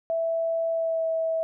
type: tone with pitch glide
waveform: sine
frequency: 659.3 to 650.2 Hz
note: E5 to E5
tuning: 0 to -24 cents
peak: -23 dBFS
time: 0.1-1.43 s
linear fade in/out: 0 ms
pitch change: -24 cents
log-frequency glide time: 0.71-1.06 s
effects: none